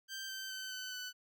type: tone with pitch steps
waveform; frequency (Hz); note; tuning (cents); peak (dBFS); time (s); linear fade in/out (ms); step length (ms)
15% pulse; 1568 / 1550 / 1532.2 / 1514.6 / 1497.2; G6 / G6 / G6 / F#6 / F#6; 0 / -20 / -40 / +40 / +20; -35; 0.08-1.13; 50; 210
effects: none